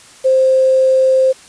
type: tone with quantisation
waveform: sine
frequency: 524 Hz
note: C5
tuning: 2 cents sharp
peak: -8 dBFS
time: 0.24-1.33 s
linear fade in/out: 20 ms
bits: 6
effects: white hiss -41 dBFS RMS until 1.48 s + resampled to 22050 Hz